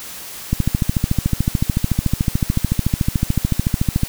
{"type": "click train", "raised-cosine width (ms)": 5, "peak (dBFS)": -3, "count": 49, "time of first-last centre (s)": [0.53, 4.034], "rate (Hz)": 13.7, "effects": ["white hiss -33 dBFS RMS until 4.08 s"]}